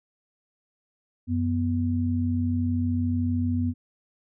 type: tone pair together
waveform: sine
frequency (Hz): 92.5 / 245.9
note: F#2 / B3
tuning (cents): 0 / -7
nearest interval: octave + perfect fourth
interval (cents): 1693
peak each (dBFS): -25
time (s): 1.27-3.74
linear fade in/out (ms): 50
effects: none